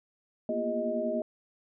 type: tone cluster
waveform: sine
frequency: 231.2 / 241.5 / 347.4 / 406.2 / 625 Hz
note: A#3 / B3 / F4 / G#4 / D#5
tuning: -14 / -39 / -9 / -38 / +8 cents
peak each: -37 / -35 / -38 / -37 / -30 dBFS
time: 0.49-1.22 s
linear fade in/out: 2 ms
effects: none